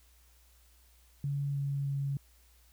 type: tone with pitch steps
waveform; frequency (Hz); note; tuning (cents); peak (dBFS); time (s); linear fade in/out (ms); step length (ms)
sine; 141.3 / 140.1 / 139.3; C#3 / C#3 / C#3; +34 / +19 / +9; -30; 1.24-2.17; 2; 310
effects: added 60 Hz sine -61 dBFS peak until 2.72 s + white hiss -66 dBFS RMS until 2.72 s